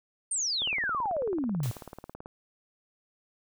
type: exponential sweep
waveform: sine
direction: down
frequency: 9100 to 110.1 Hz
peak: -27 dBFS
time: 0.31-1.71 s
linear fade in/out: 5 ms
type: click train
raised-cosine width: 1 ms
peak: -27 dBFS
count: 31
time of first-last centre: 0.62-2.259 s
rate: 18.3 Hz
type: noise with exponential decay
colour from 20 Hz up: white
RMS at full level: -40 dBFS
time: 1.63-2.14 s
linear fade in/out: 2 ms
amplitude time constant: 110 ms
effects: none